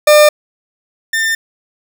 40% pulse tone pair in turn, 600 / 1798 Hz, D5 / A6, +37 / +37 cents, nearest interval octave + perfect fifth, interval 1900 cents, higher second, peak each -3 / -12 dBFS, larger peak first, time 0.07-0.29 / 1.13-1.35 s, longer neither, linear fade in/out 5 ms, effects none

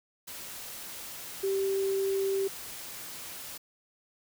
sine tone in noise, 389.3 Hz, G4, 12 cents flat, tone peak -26 dBFS, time 1.43-2.48 s, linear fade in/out 10 ms, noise white, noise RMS -42 dBFS, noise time 0.27-3.58 s, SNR +13 dB, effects none

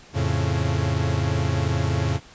45% pulse chord, F augmented, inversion none, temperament equal, 87.31 / 110 / 138.59 Hz, F2 / A2 / C#3, 0 / 0 / 0 cents, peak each -25 dBFS, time 0.13-2.2 s, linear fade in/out 50 ms, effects pink hiss -48 dBFS RMS until 2.34 s + resampled to 16000 Hz

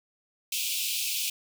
pink high-pass noise, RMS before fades -30 dBFS, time 0.52-1.3 s, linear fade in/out 5 ms, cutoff 2400 Hz, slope 96 dB/octave, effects none

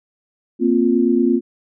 sine chord, Bb suspended second, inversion none, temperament just, 233.1 / 262.2 / 349.6 Hz, Bb3 / C4 / F4, 0 / +4 / +2 cents, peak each -17 dBFS, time 0.59-1.41 s, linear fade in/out 50 ms, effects none

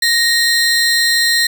40% pulse tone pair together, 1864.7 / 4118 Hz, A#6 / C8, 0 / -28 cents, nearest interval octave + major second, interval 1372 cents, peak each -13 dBFS, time 0.02-1.47 s, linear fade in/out 5 ms, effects none

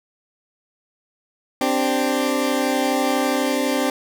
20% pulse chord, C suspended second, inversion none, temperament equal, 261.6 / 293.7 / 392 Hz, C4 / D4 / G4, 0 / 0 / 0 cents, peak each -16 / -18 / -22 dBFS, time 1.61-3.9 s, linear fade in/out 2 ms, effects none

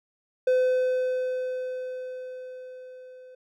triangle tone with level ramp, 509 Hz, C5, 48 cents flat, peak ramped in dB -16 to -43 dBFS, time 0.47-3.35 s, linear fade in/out 5 ms, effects none

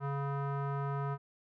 square tone with low-pass filter, 140 Hz, C#3, 18 cents sharp, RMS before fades -35 dBFS, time 0-1.18 s, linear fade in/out 50 ms, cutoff 1200 Hz, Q 3.3, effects none

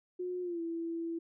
sine tone with pitch glide, 361 to 333 Hz, F#4 to E4, -43 to +18 cents, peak -34 dBFS, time 0.19-1.19 s, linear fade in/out 10 ms, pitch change -139 cents, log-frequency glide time 0.42-0.61 s, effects none

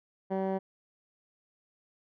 15% pulse tone with low-pass filter, 191.4 Hz, G3, 41 cents flat, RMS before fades -31 dBFS, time 0.3-0.59 s, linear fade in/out 20 ms, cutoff 930 Hz, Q 0.96, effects none

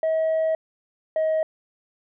sine tone pair in turn, 640 / 632.6 Hz, D#5 / D#5, +49 / +29 cents, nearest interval unison, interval 20 cents, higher first, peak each -17 dBFS, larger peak neither, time 0.03-0.55 / 1.16-1.43 s, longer first, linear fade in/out 2 ms, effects tanh soft clip ceiling -18 dBFS

